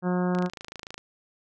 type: harmonic tone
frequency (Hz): 180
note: F#3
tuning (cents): -47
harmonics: 1 / 2 / 3 / 4 / 5 / 6 / 7 / 8 / 9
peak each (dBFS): -24 / -30 / -34 / -36 / -38 / -40 / -41 / -42 / -43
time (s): 0.02-0.5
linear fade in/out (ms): 50
type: click train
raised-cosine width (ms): 0.2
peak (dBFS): -21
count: 18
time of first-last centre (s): 0.35-0.98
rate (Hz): 27
effects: none